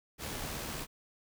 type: noise with amplitude modulation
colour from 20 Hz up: pink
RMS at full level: -38 dBFS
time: 0.18-0.87 s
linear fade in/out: 50 ms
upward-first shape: sine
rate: 75.3 Hz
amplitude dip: 30%
effects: none